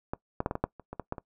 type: clicks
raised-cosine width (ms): 1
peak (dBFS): -17 / -14 / -13 / -17 / -17 / -11 / -30 / -24 / -19 / -17 / -24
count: 11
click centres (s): 0.135 / 0.404 / 0.461 / 0.511 / 0.554 / 0.64 / 0.797 / 0.93 / 0.997 / 1.124 / 1.182
effects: noise-tail reverb RT60 0.1 s tail -21 dB re dry